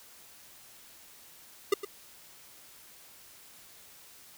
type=tone with echo; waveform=square; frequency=402.3 Hz; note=G4; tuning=45 cents sharp; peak=-21 dBFS; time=1.72-1.74 s; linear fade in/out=5 ms; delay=110 ms; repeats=1; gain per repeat=-13 dB; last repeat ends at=1.85 s; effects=white hiss -54 dBFS RMS until 4.37 s